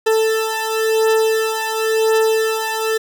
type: beating tone pair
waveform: 40% pulse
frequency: 441.6 / 442.55 Hz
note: A4 / A4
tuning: +6 / +10 cents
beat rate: 0.95 Hz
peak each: -16 / -18 dBFS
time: 0.06-2.98 s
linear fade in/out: 10 ms
effects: none